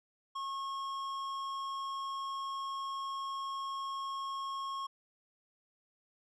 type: tone with tanh clipping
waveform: sine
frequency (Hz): 1088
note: C#6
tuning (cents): -33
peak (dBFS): -38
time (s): 0.35-4.87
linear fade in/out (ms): 10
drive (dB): 12
effects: none